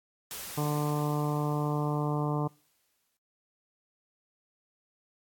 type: noise with exponential decay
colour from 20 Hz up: white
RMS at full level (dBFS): -38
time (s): 0.31-3.17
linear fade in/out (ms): 0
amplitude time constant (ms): 620
type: harmonic tone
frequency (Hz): 148.4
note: D3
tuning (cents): +18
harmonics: 1 / 2 / 3 / 4 / 5 / 6 / 7 / 8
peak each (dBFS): -29 / -34 / -36 / -40 / -39 / -40 / -39 / -44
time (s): 0.57-2.48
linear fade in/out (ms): 10
effects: noise-tail reverb RT60 0.4 s tail -26 dB re dry + AAC 64 kbps